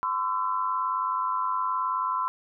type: tone cluster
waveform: sine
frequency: 1023 / 1122 / 1335 Hz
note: C6 / C#6 / E6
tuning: -39 / +21 / +22 cents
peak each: -26 / -34 / -31 dBFS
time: 0.03-2.28 s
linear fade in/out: 0 ms
effects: none